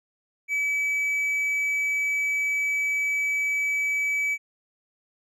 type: tone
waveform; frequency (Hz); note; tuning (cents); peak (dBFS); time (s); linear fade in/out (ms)
triangle; 2291; D7; -44; -21; 0.48-4.38; 50
effects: none